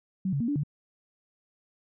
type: tone with pitch steps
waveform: sine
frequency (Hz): 189.1 / 140.3 / 233.8 / 289.3 / 146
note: F#3 / C#3 / A#3 / D4 / D3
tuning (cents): +38 / +21 / +5 / -26 / -10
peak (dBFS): -25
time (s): 0.25-0.635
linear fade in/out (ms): 5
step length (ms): 77
effects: none